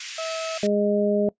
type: high-pass noise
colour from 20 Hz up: pink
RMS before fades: -34 dBFS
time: 0-0.67 s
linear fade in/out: 5 ms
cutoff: 1900 Hz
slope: 24 dB/octave
type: tone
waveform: 35% pulse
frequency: 648 Hz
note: E5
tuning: 30 cents flat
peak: -26 dBFS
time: 0.18-0.58 s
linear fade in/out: 5 ms
type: harmonic tone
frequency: 205.9 Hz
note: G#3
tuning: 15 cents flat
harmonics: 1 / 2 / 3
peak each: -23 / -23 / -23 dBFS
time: 0.63-1.29 s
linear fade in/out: 2 ms
effects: noise-tail reverb RT60 0.1 s tail -21 dB re dry + resampled to 16000 Hz